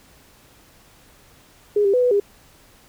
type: tone with pitch steps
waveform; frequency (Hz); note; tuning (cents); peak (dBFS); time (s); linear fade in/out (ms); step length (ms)
sine; 413.4 / 396.2 / 497.7 / 494 / 405.1; G#4 / G4 / B4 / B4 / G#4; -8 / +18 / +13 / 0 / -43; -14; 1.76-2.2; 5; 88
effects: pink hiss -52 dBFS RMS until 2.88 s